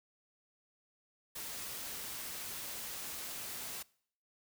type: noise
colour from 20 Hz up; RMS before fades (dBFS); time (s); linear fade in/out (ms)
white; -43; 1.35-3.83; 10
effects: noise-tail reverb RT60 0.6 s tail -23 dB re dry